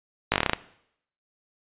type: slowing click train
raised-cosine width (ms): 0.3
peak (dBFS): -4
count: 9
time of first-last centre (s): 0.32-0.533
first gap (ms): 18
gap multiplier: 1.11
effects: noise-tail reverb RT60 0.7 s tail -18 dB re dry + resampled to 8000 Hz